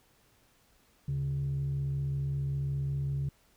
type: tone pair together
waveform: sine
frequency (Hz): 73.28 / 138.59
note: D2 / C#3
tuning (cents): -3 / 0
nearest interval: major seventh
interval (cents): 1103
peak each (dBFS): -37 / -28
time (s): 1.08-3.29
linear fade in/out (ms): 5
effects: tanh soft clip ceiling -26 dBFS + pink hiss -66 dBFS RMS until 3.56 s